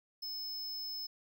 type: tone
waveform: square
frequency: 5210 Hz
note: E8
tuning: 21 cents flat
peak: -39 dBFS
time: 0.22-1.07 s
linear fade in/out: 10 ms
effects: none